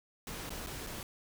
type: noise with dropouts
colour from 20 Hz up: pink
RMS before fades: -42 dBFS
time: 0.27-1.03 s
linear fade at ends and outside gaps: 1 ms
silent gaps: 0.494-0.504 / 0.664-0.67 / 0.866-0.87 s
effects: none